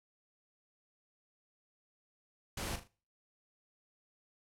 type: noise with echo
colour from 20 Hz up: pink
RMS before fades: -39 dBFS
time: 2.57-2.76 s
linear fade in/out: 5 ms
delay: 39 ms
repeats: 3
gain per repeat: -9 dB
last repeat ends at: 2.877 s
effects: noise-tail reverb RT60 0.4 s tail -23 dB re dry + low-pass 12000 Hz 12 dB/octave